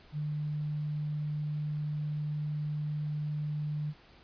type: tone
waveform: sine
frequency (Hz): 150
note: D3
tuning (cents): +37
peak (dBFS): -31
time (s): 0.12-3.94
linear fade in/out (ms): 50
effects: pink hiss -58 dBFS RMS until 4.23 s + resampled to 11025 Hz